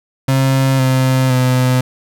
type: tone with pitch steps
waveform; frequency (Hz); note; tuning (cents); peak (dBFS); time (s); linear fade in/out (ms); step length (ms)
35% pulse; 133.8 / 130.52 / 127.32; C3 / C3 / C3; +39 / -4 / -47; -9; 0.28-1.81; 5; 510
effects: none